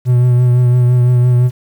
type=tone with vibrato; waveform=triangle; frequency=123.47 Hz; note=B2; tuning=in tune; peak=-5 dBFS; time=0.05-1.51 s; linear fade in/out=50 ms; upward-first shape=triangle; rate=5.9 Hz; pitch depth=28 cents each way; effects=7-bit